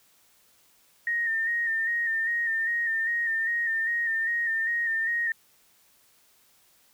sine tone with vibrato, 1839 Hz, A#6, 24 cents flat, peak -24 dBFS, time 1.07-5.32 s, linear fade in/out 2 ms, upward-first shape square, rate 2.5 Hz, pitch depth 33 cents each way, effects white hiss -62 dBFS RMS until 6.93 s

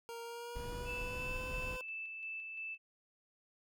25% pulse tone with pitch glide, 465.6 to 507.7 Hz, A#4 to B4, -2 to +48 cents, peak -40 dBFS, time 0.09-1.81 s, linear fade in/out 0 ms, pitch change +150 cents, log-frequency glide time 0.22-1.39 s
brown noise, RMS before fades -44 dBFS, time 0.55-1.77 s, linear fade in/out 10 ms
sine tone with tremolo, 2637 Hz, E7, in tune, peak -40 dBFS, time 0.85-2.78 s, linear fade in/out 50 ms, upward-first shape square, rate 2.9 Hz, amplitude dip 30%
effects none

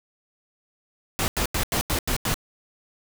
pink noise bursts, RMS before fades -24 dBFS, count 7, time 1.19-2.342 s, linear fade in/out 0 ms, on 90 ms, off 87 ms, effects none

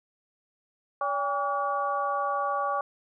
harmonic tone with a mistuned harmonic, 285.2 Hz, C#4, 49 cents sharp, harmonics 2 / 3 / 4 / 5, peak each -32 / -31 / -28 / -38 dBFS, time 1.01-2.81 s, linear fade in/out 2 ms, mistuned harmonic 3, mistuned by -100 cents, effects none

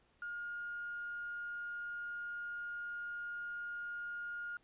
sine tone with quantisation, 1423 Hz, F6, 32 cents sharp, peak -40 dBFS, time 0.22-4.57 s, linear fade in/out 2 ms, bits 10, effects pink hiss -72 dBFS RMS until 4.63 s + resampled to 8000 Hz

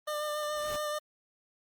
25% pulse tone with vibrato, 600 Hz, D5, 37 cents sharp, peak -28 dBFS, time 0.07-0.99 s, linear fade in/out 10 ms, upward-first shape sine, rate 7 Hz, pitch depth 17 cents each way
pink noise with exponential growth, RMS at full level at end -40 dBFS, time 0.35-0.76 s, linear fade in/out 1 ms, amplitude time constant 87 ms
effects Opus 32 kbps

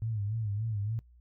sine tone with vibrato, 107 Hz, A2, 48 cents flat, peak -30 dBFS, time 0.02-0.99 s, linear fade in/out 0 ms, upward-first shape sine, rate 3.5 Hz, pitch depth 110 cents each way, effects noise-tail reverb RT60 0.1 s tail -20 dB re dry + added 60 Hz sine -55 dBFS peak until 1.2 s

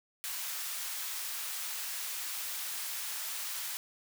white high-pass noise, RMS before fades -38 dBFS, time 0.24-3.77 s, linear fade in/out 0 ms, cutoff 1000 Hz, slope 12 dB/octave, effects none

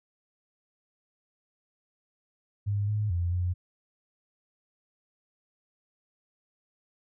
sine tone with pitch steps, 102 / 105.6 / 86.9 / 89.4 Hz, G#2 / G#2 / F2 / F2, -31 / +29 / -8 / +41 cents, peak -25 dBFS, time 2.66-3.54 s, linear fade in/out 20 ms, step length 220 ms, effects none

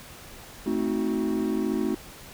triangle chord, A diminished seventh, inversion none, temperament equal with one note detuned, 220 / 261.6 / 316.2 / 370 Hz, A3 / C4 / Eb4 / Gb4, 0 / 0 / +28 / 0 cents, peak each -27 / -28 / -27 / -28 dBFS, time 0.66-1.95 s, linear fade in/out 5 ms, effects pink hiss -45 dBFS RMS until 2.33 s

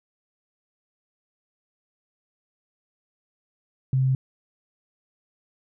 sine tone, 131.5 Hz, C3, 9 cents sharp, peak -18 dBFS, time 3.93-4.15 s, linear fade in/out 2 ms, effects none

